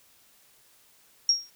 sine tone with exponential decay, 5588 Hz, F8, in tune, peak -15 dBFS, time 1.29-1.5 s, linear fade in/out 2 ms, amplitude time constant 44 ms, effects white hiss -60 dBFS RMS until 1.55 s

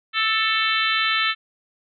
harmonic tone with a mistuned harmonic, 442.9 Hz, A4, 11 cents sharp, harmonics 3 / 4 / 5 / 6 / 7 / 8 / 9, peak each -24 / -25 / -26 / -27 / -27 / -28 / -29 dBFS, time 0.13-1.35 s, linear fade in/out 50 ms, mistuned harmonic 3, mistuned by -16 cents, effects none

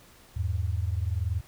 sine tone pair together, 81.37 / 102.2 Hz, E2 / G#2, -22 / -27 cents, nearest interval major third, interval 395 cents, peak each -28 / -29 dBFS, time 0.36-1.41 s, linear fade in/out 10 ms, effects pink hiss -55 dBFS RMS until 1.47 s

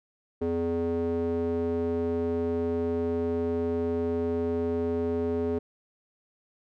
square tone with band-pass filter, 84 Hz, E2, 33 cents sharp, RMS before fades -28 dBFS, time 0.41-5.59 s, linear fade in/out 10 ms, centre 370 Hz, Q 4, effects none

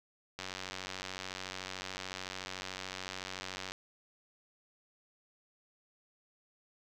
click train, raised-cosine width 0.2 ms, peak -22 dBFS, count 313, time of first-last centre 0.39-3.72 s, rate 93.7 Hz, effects none

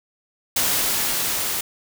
white noise with level ramp, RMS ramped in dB -20 to -25 dBFS, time 0.56-1.61 s, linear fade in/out 5 ms, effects none

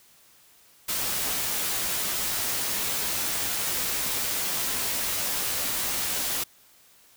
white noise with comb filter, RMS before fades -28 dBFS, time 0.88-6.44 s, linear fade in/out 10 ms, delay 13 ms, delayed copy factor -0.5, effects white hiss -57 dBFS RMS until 7.16 s

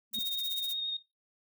sine tone with exponential growth, 221.3 Hz, A3, 10 cents sharp, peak -36 dBFS, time 0.11-0.19 s, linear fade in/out 2 ms, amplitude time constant 16 ms
violet noise with tremolo, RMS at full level -37 dBFS, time 0.13-0.74 s, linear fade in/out 5 ms, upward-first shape triangle, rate 16 Hz, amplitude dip 100%
sine tone with vibrato, 3713 Hz, A#7, 8 cents flat, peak -31 dBFS, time 0.14-0.97 s, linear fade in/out 5 ms, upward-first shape triangle, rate 9.8 Hz, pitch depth 15 cents each way
effects noise-tail reverb RT60 0.2 s tail -17 dB re dry

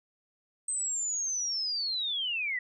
sine linear sweep, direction down, 8320 to 1911 Hz, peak -29 dBFS, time 0.68-2.59 s, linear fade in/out 5 ms, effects none

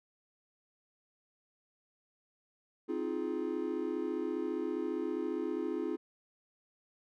triangle chord, F minor seventh, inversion second, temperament just, 261.9 / 314.3 / 349.2 / 419.1 Hz, C4 / Eb4 / F4 / Ab4, +2 / +18 / 0 / +16 cents, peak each -38 / -36 / -35 / -37 dBFS, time 2.88-5.97 s, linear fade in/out 20 ms, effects none

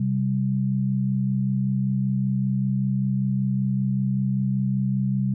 sine tone pair together, 130.81 / 196 Hz, C3 / G3, 0 / 0 cents, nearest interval perfect fifth, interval 700 cents, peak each -23 dBFS, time 0-5.34 s, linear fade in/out 5 ms, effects none

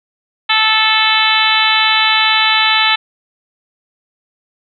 harmonic tone, 437.8 Hz, A4, 9 cents flat, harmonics 2 / 3 / 4 / 5 / 6 / 7 / 8 / 9, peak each -18 / -18 / -18 / -18 / -18 / -18 / -18 / -18 dBFS, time 0.49-2.96 s, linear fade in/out 10 ms, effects none

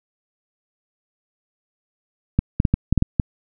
clicks, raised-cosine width 5 ms, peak -3 dBFS, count 8, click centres 2.39 / 2.601 / 2.652 / 2.74 / 2.926 / 2.977 / 3.024 / 3.198 s, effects none

